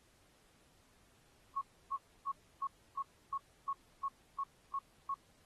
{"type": "tone bursts", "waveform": "sine", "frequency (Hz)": 1100, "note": "C#6", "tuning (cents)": -14, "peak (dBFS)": -34, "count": 11, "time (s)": [1.56, 5.143], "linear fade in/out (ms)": 5, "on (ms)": 53, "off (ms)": 300, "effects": ["pink hiss -69 dBFS RMS until 5.45 s", "AAC 32 kbps"]}